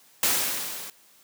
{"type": "noise with level ramp", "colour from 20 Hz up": "white", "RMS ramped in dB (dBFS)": [-21, -39], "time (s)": [0.23, 0.9], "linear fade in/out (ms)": 2, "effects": ["white hiss -57 dBFS RMS until 1.23 s", "high-pass 150 Hz 12 dB/octave"]}